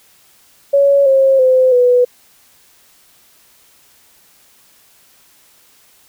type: tone with pitch steps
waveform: sine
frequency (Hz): 560 / 536.9 / 514.7 / 493.5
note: C#5 / C5 / C5 / B4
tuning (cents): +18 / +45 / -29 / -1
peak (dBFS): -7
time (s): 0.73-2.05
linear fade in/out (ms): 10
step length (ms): 330
effects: white hiss -50 dBFS RMS until 6.08 s